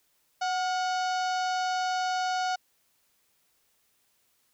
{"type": "harmonic tone with a mistuned harmonic", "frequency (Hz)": 740, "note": "F#5", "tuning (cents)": 0, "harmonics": [1, 2, 3, 4, 5, 6, 7, 8, 9, 10], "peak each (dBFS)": [-27, -34, -45, -42, -45, -41, -45, -45, -51, -55], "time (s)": [0.41, 2.56], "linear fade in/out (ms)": 10, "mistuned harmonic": 2, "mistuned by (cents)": -61, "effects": ["white hiss -70 dBFS RMS until 4.53 s"]}